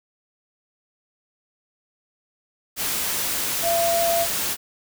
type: tone in noise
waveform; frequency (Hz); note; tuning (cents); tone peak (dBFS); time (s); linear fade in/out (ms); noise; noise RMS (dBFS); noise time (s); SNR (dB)
sine; 678; E5; +49; -19; 3.62-4.27; 50; white; -25; 2.76-4.57; +3
effects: none